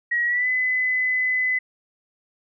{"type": "tone with pitch glide", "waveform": "sine", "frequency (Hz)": [1905, 2014], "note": ["A#6", "B6"], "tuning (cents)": [37, 33], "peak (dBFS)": -19, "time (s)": [0.11, 1.59], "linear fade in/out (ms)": 10, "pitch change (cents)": 96, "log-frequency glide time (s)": [0.26, 0.48], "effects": []}